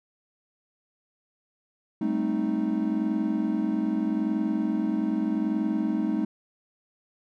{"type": "chord", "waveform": "triangle", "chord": "A half-diminished seventh", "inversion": "third", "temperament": "equal with one note detuned", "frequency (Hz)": [199.19, 220, 261.6, 311.1], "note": ["G3", "A3", "C4", "Eb4"], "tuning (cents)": [28, 0, 0, 0], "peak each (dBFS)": [-29, -26, -30, -26], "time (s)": [2.01, 6.25], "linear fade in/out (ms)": 5, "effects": []}